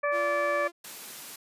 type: harmonic tone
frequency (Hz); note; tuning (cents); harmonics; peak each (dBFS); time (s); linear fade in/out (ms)
580; D5; -22; 1 / 2 / 3 / 4; -27 / -30 / -32 / -36; 0.03-0.68; 10
type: tone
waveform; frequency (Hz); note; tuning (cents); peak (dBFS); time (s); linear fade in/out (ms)
sawtooth; 344.5; F4; -24; -33; 0.11-0.72; 50
type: high-pass noise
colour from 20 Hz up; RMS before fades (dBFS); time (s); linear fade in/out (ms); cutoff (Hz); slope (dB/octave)
white; -42; 0.84-1.36; 5; 150; 24
effects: resampled to 32000 Hz